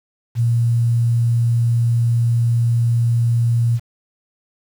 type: tone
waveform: sine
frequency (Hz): 117.5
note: A#2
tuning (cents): +14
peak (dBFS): -13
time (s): 0.35-3.8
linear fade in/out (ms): 50
effects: 7-bit